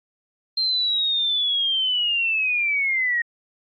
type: linear sweep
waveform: sine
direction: down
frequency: 4173 to 1864.7 Hz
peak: -19 dBFS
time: 0.57-3.22 s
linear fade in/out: 5 ms
effects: AAC 64 kbps